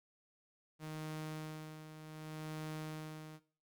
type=tone with tremolo; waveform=sawtooth; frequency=155.56 Hz; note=D#3; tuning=in tune; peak=-37 dBFS; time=0.79-3.4 s; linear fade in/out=50 ms; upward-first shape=sine; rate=0.66 Hz; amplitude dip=65%; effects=noise-tail reverb RT60 0.4 s tail -17 dB re dry + Opus 48 kbps